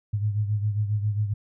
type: beating tone pair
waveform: sine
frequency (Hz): 103.83 / 111.23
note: G#2 / A2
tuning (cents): 0 / +19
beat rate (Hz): 7.4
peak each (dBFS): -23 / -30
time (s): 0.13-1.34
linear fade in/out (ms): 10
effects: none